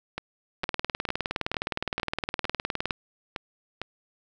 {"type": "two click trains", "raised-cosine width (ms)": 0.3, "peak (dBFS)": [-11, -15], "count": [45, 9], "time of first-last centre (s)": [[0.64, 2.908], [0.18, 3.816]], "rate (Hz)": [19.4, 2.2], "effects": []}